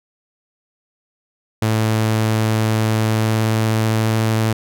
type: tone with pitch glide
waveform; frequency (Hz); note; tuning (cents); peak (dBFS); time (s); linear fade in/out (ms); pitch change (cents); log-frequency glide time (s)
sawtooth; 110 to 110.89; A2 to A2; 0 to +14; -11; 1.62-4.53; 5; +14; 3.08-4.03
effects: none